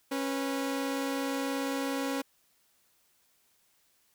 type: tone pair together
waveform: sawtooth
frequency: 274.4 / 490.2 Hz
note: C#4 / B4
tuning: -17 / -13 cents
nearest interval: minor seventh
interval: 1004 cents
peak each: -27 / -33 dBFS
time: 0.11-2.22 s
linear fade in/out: 10 ms
effects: white hiss -69 dBFS RMS until 4.14 s